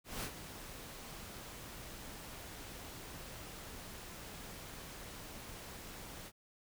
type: noise with ADSR envelope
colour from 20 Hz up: pink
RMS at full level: -39 dBFS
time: 0.04-6.32 s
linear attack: 190 ms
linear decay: 70 ms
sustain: -10 dB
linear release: 52 ms
effects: none